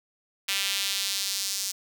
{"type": "tone with high-pass filter sweep", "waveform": "sawtooth", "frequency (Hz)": 196.8, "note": "G3", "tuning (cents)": 7, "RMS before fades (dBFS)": -29, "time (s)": [0.48, 1.72], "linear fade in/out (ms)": 10, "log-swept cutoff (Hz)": [2800, 5600], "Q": 1.6, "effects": []}